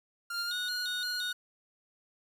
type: tone with pitch glide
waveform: 45% pulse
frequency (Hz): 1396.9 to 1466.3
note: F6 to F#6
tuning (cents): 0 to -16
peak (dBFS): -35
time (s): 0.3-1.33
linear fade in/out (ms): 5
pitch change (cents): +84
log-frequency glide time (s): 0.45-0.56
type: tone with vibrato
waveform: triangle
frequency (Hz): 3944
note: B7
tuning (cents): -3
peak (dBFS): -33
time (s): 0.34-1.32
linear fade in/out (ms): 5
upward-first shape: square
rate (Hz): 2.9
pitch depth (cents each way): 110
effects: none